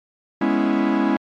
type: chord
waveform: 45% pulse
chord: C# minor seventh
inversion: second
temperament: equal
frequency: 207.7 / 246.9 / 277.2 / 329.6 Hz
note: G#3 / B3 / C#4 / E4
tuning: 0 / 0 / 0 / 0 cents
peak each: -23 / -24 / -21 / -22 dBFS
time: 0.41-1.17 s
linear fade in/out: 5 ms
effects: low-pass 2000 Hz 12 dB/octave + MP3 48 kbps